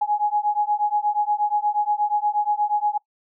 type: beating tone pair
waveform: sine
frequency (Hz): 830.6 / 839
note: G#5 / G#5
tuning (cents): 0 / +17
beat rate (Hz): 8.4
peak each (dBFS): -22 / -22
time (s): 0.01-2.98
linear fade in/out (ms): 10
effects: noise-tail reverb RT60 0.1 s tail -22 dB re dry